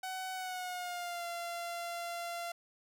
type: tone with pitch glide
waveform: sawtooth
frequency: 750 to 687.8 Hz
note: F#5 to F5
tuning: +23 to -27 cents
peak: -34 dBFS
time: 0.03-2.52 s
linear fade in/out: 5 ms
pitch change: -150 cents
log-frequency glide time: 0.34-1.26 s
effects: none